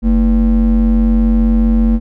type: ring-modulated tone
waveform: triangle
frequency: 137.2 Hz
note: C#3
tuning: 17 cents flat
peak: -3 dBFS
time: 0.02-2 s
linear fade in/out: 50 ms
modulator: 89.6 Hz
effects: none